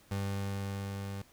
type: tone with level ramp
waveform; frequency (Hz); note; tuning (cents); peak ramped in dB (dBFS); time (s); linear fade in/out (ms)
30% pulse; 98.9; G2; +16; -29 to -35; 0.11-1.22; 5
effects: pink hiss -62 dBFS RMS until 1.32 s